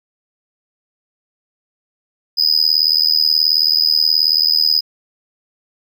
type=tone with amplitude modulation; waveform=triangle; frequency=4999 Hz; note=D#8; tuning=7 cents sharp; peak=-6 dBFS; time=2.37-4.81 s; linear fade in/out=20 ms; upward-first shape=sine; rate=78.6 Hz; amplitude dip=100%; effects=none